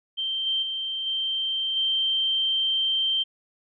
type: tone with level steps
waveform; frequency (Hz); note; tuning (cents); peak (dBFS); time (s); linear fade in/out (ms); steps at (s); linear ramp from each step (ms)
sine; 3136; G7; 0; -25 / -22 / -27 / -24 / -21; 0.17-3.24; 20; 0.46 / 0.62 / 1.06 / 1.76; 10
effects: none